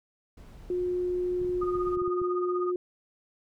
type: noise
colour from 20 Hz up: brown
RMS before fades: -46 dBFS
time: 0.37-1.96 s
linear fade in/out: 5 ms
type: tone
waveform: sine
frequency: 359.4 Hz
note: F4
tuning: 50 cents sharp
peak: -26 dBFS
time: 0.7-2.76 s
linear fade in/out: 2 ms
type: clicks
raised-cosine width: 5 ms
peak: -31 dBFS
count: 10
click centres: 1.416 / 1.448 / 1.494 / 1.633 / 1.755 / 1.873 / 1.972 / 2.018 / 2.078 / 2.217 s
type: tone with tremolo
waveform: sine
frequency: 1231 Hz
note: D#6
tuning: 19 cents flat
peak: -29 dBFS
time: 1.61-2.72 s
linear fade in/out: 10 ms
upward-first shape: triangle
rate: 16 Hz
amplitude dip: 90%
effects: none